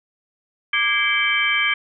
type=tone cluster; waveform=sine; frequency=1182 / 1642 / 2089 / 2309 / 3120 Hz; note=D6 / G#6 / C7 / D7 / G7; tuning=+11 / -20 / -3 / -30 / -9 cents; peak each=-27 / -23 / -25 / -20 / -24 dBFS; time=0.73-1.74 s; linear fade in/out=5 ms; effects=none